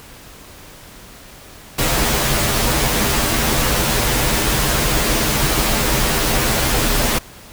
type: noise with comb filter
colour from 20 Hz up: pink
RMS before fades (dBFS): -17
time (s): 1.78-7.19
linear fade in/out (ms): 10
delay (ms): 11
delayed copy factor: -0.8
effects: pink hiss -40 dBFS RMS until 7.52 s